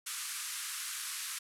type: band-pass noise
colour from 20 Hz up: white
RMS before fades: -40 dBFS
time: 0.06-1.39 s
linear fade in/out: 10 ms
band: 1100 to 12000 Hz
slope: 48 dB/octave
effects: none